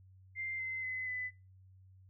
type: tone with pitch steps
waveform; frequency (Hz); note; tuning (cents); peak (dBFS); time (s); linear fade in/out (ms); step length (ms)
sine; 2093 / 2063 / 2033 / 2004; C7 / C7 / B6 / B6; 0 / -25 / +50 / +25; -36; 0.35-1.31; 50; 240
effects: noise-tail reverb RT60 0.3 s tail -25 dB re dry + added 94 Hz sine -57 dBFS peak until 2.09 s